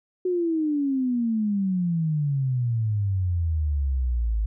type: exponential sweep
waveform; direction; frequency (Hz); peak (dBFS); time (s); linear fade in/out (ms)
sine; down; 370 to 51.9; -21; 0.25-4.46; 5
effects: none